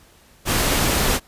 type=noise; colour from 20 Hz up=pink; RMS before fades=-19 dBFS; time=0.45-1.2 s; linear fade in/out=50 ms; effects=pink hiss -52 dBFS RMS until 1.27 s + resampled to 32000 Hz